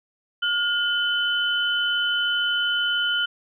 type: tone pair together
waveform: sine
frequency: 1426 / 3031 Hz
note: F6 / F#7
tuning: +36 / +41 cents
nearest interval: octave + minor second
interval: 1305 cents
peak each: -23 dBFS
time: 0.42-3.26 s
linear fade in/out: 10 ms
effects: none